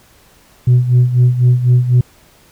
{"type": "tone with tremolo", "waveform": "sine", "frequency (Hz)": 124.1, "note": "B2", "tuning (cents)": 9, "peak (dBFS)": -3, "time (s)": [0.67, 2.01], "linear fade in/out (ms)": 5, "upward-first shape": "sine", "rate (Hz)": 4, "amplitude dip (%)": 75, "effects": ["tanh soft clip ceiling -4 dBFS", "pink hiss -48 dBFS RMS until 2.51 s"]}